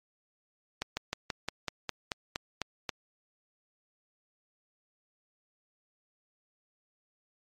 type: slowing click train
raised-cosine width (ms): 0.2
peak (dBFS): -14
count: 11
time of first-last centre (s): 0.82-2.892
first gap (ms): 150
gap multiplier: 1.07
effects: MP3 64 kbps